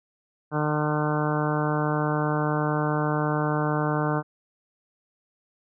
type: harmonic tone with a mistuned harmonic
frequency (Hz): 150.8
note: D3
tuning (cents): +46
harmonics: 1 / 2 / 3 / 4 / 5 / 6 / 7 / 8 / 9 / 10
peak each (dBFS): -26 / -29 / -31 / -32 / -33 / -34 / -34 / -35 / -36 / -36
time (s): 0.51-4.23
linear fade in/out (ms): 50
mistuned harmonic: 9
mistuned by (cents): +17
effects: none